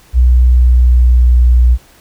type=tone with pitch glide; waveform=sine; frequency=61.74 to 60.82 Hz; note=B1 to B1; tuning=0 to -26 cents; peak=-4 dBFS; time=0.13-1.78 s; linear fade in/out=50 ms; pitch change=-26 cents; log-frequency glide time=0.5-1.43 s; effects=pink hiss -45 dBFS RMS until 2 s